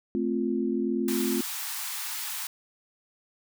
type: chord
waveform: sine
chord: F major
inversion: first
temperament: equal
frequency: 220 / 261.6 / 349.2 Hz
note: A3 / C4 / F4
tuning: 0 / 0 / 0 cents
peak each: -29 dBFS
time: 0.15-1.41 s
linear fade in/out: 0 ms
type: high-pass noise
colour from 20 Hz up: white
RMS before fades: -34 dBFS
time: 1.08-2.47 s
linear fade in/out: 2 ms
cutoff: 780 Hz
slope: 96 dB/octave
effects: none

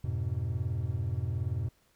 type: chord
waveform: triangle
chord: F diminished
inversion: none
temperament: just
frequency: 87.31 / 104.77 / 125.72 Hz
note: F2 / Ab2 / Cb3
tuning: 0 / +16 / +31 cents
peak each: -32 dBFS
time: 0.04-1.69 s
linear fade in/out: 5 ms
effects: pink hiss -68 dBFS RMS until 1.95 s

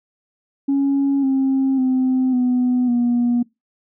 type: tone with pitch steps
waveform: sine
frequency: 277.2 / 267.6 / 258.3 / 249.4 / 240.8 Hz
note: C#4 / C4 / C4 / B3 / B3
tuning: 0 / +39 / -22 / +17 / -44 cents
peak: -13 dBFS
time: 0.68-3.43 s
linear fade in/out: 10 ms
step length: 550 ms
effects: noise-tail reverb RT60 0.2 s tail -23 dB re dry + tanh soft clip ceiling -12 dBFS

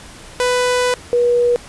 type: tone pair in turn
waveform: sawtooth / sine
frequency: 496.9 / 483 Hz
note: B4 / B4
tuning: +11 / -39 cents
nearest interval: unison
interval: 50 cents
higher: first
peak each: -10 / -11 dBFS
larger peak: first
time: 0.4-0.94 / 1.13-1.56 s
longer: first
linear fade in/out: 0 ms
effects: pink hiss -38 dBFS RMS until 1.68 s + resampled to 24000 Hz

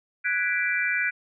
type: chord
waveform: sine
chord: G# half-diminished seventh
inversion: third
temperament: equal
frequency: 1480 / 1661.2 / 1975.5 / 2349 Hz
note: F#6 / G#6 / B6 / D7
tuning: 0 / 0 / 0 / 0 cents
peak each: -27 / -30 / -29 / -27 dBFS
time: 0.24-1.11 s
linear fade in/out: 20 ms
effects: none

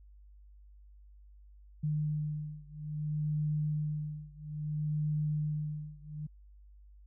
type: beating tone pair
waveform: sine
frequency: 151 / 151.6 Hz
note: D3 / D#3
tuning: +48 / -45 cents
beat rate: 0.6 Hz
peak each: -34 / -35 dBFS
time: 1.83-6.27 s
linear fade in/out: 10 ms
effects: added 50 Hz sine -53 dBFS peak until 7.06 s

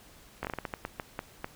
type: slowing click train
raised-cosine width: 0.5 ms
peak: -18 dBFS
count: 12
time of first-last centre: 0.43-1.444 s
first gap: 17 ms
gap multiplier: 1.31
effects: pink hiss -55 dBFS RMS until 1.55 s

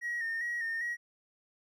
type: tone with vibrato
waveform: triangle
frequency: 1864.7 Hz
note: A#6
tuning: in tune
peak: -29 dBFS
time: 0.01-0.97 s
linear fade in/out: 50 ms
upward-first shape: square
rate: 2.5 Hz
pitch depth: 36 cents each way
effects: tanh soft clip ceiling -28 dBFS

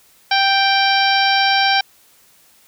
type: harmonic tone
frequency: 784 Hz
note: G5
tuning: in tune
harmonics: 1 / 2 / 3 / 4 / 5 / 6 / 7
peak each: -16 / -19 / -21 / -22 / -23 / -24 / -24 dBFS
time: 0.31-1.81 s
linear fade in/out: 5 ms
effects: white hiss -52 dBFS RMS until 2.67 s

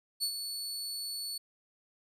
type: tone with ADSR envelope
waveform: sawtooth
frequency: 4435 Hz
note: C#8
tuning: in tune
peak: -25 dBFS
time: 0.2-1.38 s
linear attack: 32 ms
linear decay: 77 ms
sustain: -8 dB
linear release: 6 ms
effects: resampled to 32000 Hz

